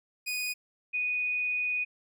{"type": "tone pair in turn", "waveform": ["sawtooth", "sine"], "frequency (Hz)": [2479, 2479], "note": ["D#7", "D#7"], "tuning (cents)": [-7, -7], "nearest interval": "unison", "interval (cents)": 0, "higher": "neither", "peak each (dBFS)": -27, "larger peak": "neither", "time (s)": [[0.26, 0.54], [0.93, 1.85]], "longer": "second", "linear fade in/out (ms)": 20, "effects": []}